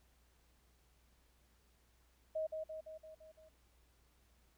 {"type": "tone with echo", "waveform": "sine", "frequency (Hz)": 630, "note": "D#5", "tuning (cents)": 21, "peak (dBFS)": -35, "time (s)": [2.35, 2.47], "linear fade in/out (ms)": 10, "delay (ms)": 170, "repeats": 6, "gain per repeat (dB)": -4, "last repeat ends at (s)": 3.49, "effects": ["added 60 Hz sine -70 dBFS peak until 4.57 s", "pink hiss -74 dBFS RMS until 4.57 s"]}